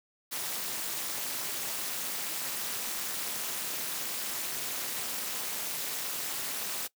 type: noise with amplitude modulation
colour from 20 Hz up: white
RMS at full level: -31 dBFS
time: 0.31-6.88 s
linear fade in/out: 20 ms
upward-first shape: sine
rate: 277 Hz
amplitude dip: 90%
effects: noise-tail reverb RT60 0.1 s tail -21 dB re dry + high-pass 150 Hz 12 dB/octave